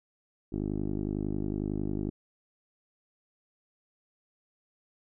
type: tone with low-pass filter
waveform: 10% pulse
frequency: 51 Hz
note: G#1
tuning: 31 cents flat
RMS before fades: -32 dBFS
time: 0.52-2.1 s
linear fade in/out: 10 ms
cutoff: 350 Hz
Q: 2.5
effects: none

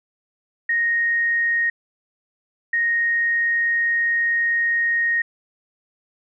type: tone pair in turn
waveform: sine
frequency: 1864.7 / 1864.7 Hz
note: A#6 / A#6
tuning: 0 / 0 cents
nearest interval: unison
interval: 0 cents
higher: neither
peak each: -17 dBFS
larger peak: neither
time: 0.69-1.7 / 2.73-5.22 s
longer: second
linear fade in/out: 5 ms
effects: none

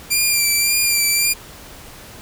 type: tone with vibrato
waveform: 10% pulse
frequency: 2372 Hz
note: D7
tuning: 17 cents sharp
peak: -6 dBFS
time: 0.1-1.34 s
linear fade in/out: 20 ms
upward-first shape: sine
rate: 1.8 Hz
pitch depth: 32 cents each way
effects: pink hiss -39 dBFS RMS until 2.21 s

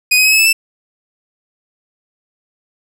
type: tone with pitch steps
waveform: sawtooth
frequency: 2489 / 2521 / 2553 / 2586 / 2619 / 2652 Hz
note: D#7 / D#7 / D#7 / E7 / E7 / E7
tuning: 0 / +22 / +44 / -34 / -12 / +10 cents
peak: -5 dBFS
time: 0.11-0.53 s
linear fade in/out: 10 ms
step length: 70 ms
effects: none

